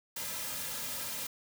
white noise with comb filter, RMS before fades -38 dBFS, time 0.16-1.27 s, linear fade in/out 5 ms, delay 2.7 ms, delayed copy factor -0.75, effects none

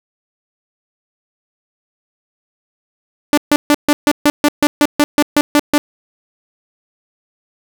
sawtooth tone bursts, 293.7 Hz, D4, in tune, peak -4 dBFS, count 14, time 3.33-5.78 s, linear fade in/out 0 ms, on 45 ms, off 140 ms, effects none

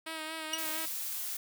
5% pulse tone with vibrato, 317.2 Hz, D#4, 33 cents sharp, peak -26 dBFS, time 0.06-0.86 s, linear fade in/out 10 ms, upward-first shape sine, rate 4.3 Hz, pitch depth 31 cents each way
25% pulse tone with exponential decay, 2884 Hz, F#7, 45 cents flat, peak -23 dBFS, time 0.53-0.62 s, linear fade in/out 5 ms, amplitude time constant 18 ms
blue noise, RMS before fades -37 dBFS, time 0.58-1.37 s, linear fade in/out 5 ms
effects none

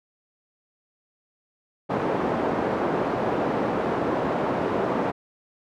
pink band-pass noise, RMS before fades -25 dBFS, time 1.89-5.12 s, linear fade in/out 20 ms, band 250 to 930 Hz, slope 12 dB/octave, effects none

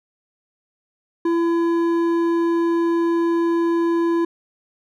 sine tone with hard clipping, 336.7 Hz, E4, 37 cents sharp, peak -18 dBFS, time 1.25-4.25 s, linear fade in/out 5 ms, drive 8 dB, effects none

